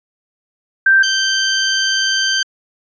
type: tone pair in turn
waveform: sine / 15% pulse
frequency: 1568 / 1560.2 Hz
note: G6 / G6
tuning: 0 / -9 cents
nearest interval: unison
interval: 9 cents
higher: first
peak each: -7 dBFS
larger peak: neither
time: 0.86-1.03 / 1.03-2.43 s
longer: second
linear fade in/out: 5 ms
effects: resampled to 16000 Hz